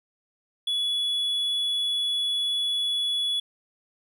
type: tone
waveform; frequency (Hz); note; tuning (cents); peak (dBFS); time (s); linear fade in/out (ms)
triangle; 3401; G#7; +40; -22; 0.67-3.4; 5
effects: none